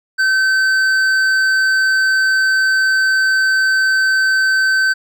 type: tone with hard clipping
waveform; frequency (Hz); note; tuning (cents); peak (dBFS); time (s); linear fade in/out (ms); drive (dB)
triangle; 1539; G6; -32; -13; 0.18-4.94; 20; 11
effects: none